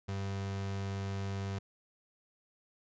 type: tone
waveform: 35% pulse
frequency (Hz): 98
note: G2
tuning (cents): 0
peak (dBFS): -33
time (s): 0.08-1.59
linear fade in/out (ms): 10
effects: resampled to 16000 Hz